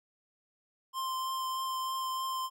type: tone with vibrato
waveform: square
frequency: 1046.5 Hz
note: C6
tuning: in tune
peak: -33 dBFS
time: 0.93-2.5 s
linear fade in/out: 50 ms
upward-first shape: triangle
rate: 3.2 Hz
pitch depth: 12 cents each way
effects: none